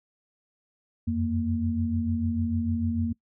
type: tone cluster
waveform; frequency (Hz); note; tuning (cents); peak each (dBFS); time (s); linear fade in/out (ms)
sine; 87.3 / 94 / 231.6; F2 / F#2 / A#3; 0 / +28 / -11; -29 / -33 / -26; 1.07-3.13; 10
effects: noise-tail reverb RT60 0.1 s tail -23 dB re dry